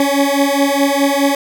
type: beating tone pair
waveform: 20% pulse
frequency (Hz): 277.2 / 282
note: C#4 / C#4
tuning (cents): 0 / +30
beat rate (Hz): 4.8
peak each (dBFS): -10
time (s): 0-1.35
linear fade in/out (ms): 2
effects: none